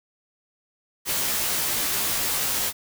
white noise with comb filter, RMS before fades -25 dBFS, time 1.05-2.73 s, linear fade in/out 50 ms, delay 16 ms, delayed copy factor -0.95, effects none

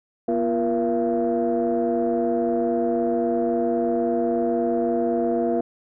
sine tone cluster, 240.6 / 344.3 / 473.8 / 679 Hz, B3 / F4 / A#4 / F5, -45 / -25 / +28 / -49 cents, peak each -24 dBFS, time 0.28-5.61 s, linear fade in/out 5 ms, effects tanh soft clip ceiling -13 dBFS

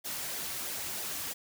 white noise with flanger, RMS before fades -37 dBFS, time 0.04-1.34 s, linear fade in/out 20 ms, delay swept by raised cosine 0.73 to 4.93 ms, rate 3.1 Hz, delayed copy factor -0.55, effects none

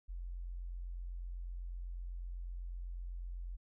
sine tone, 44 Hz, F1, 14 cents sharp, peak -40 dBFS, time 0.08-3.57 s, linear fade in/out 20 ms, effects none

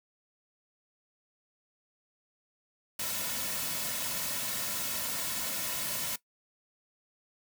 white noise with comb filter, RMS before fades -34 dBFS, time 2.99-6.16 s, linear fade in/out 5 ms, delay 2.5 ms, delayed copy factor -0.55, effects noise-tail reverb RT60 0.1 s tail -18 dB re dry

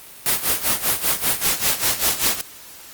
white noise with tremolo, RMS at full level -17 dBFS, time 0.26-2.41 s, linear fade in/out 0 ms, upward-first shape sine, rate 5.1 Hz, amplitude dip 80%, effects white hiss -41 dBFS RMS until 2.93 s + Opus 32 kbps

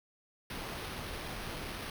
pink noise with sample-and-hold, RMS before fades -41 dBFS, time 0.5-1.9 s, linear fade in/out 2 ms, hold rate 7350 Hz, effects none

